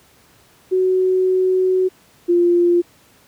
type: tone pair in turn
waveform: sine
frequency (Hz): 372.1 / 348.3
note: F#4 / F4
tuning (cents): +10 / -5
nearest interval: minor second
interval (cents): 115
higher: first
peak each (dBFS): -13 / -11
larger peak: second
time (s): 0.71-1.89 / 2.28-2.82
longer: first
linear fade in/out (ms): 20
effects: pink hiss -52 dBFS RMS until 3.27 s + high-pass 80 Hz 12 dB/octave